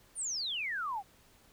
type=exponential sweep; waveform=sine; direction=down; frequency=9740 to 740 Hz; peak=-33 dBFS; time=0.15-1.03 s; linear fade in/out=50 ms; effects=pink hiss -63 dBFS RMS until 1.52 s